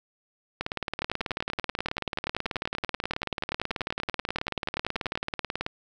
two click trains, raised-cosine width 0.3 ms, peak -13 / -13 dBFS, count 94 / 44, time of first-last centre 0.61-5.664 / 1.02-5.155 s, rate 18.4 / 10.4 Hz, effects none

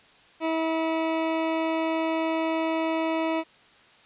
20% pulse tone, 323.1 Hz, E4, 35 cents flat, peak -19 dBFS, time 0.4-3.44 s, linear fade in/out 50 ms, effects white hiss -55 dBFS RMS until 4.05 s + resampled to 8000 Hz

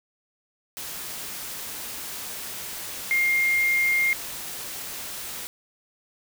sine tone in noise, 2122 Hz, C7, 24 cents sharp, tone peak -19 dBFS, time 3.11-4.13 s, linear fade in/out 0 ms, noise white, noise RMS -35 dBFS, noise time 0.77-5.47 s, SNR +13 dB, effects none

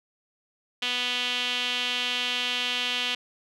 sawtooth tone with band-pass filter, 246.9 Hz, B3, in tune, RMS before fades -28 dBFS, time 0.82-3.15 s, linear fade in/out 5 ms, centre 3100 Hz, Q 3.9, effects none

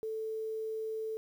sine tone with quantisation, 440 Hz, A4, in tune, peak -34 dBFS, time 0.03-1.17 s, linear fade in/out 0 ms, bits 10, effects none

